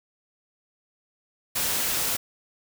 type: noise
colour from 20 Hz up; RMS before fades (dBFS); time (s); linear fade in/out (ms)
white; -26; 1.55-2.17; 10
effects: none